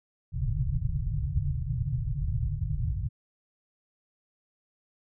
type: low-pass noise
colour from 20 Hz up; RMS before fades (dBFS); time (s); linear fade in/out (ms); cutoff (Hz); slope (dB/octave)
white; -29; 0.32-3.09; 20; 150; 96
effects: none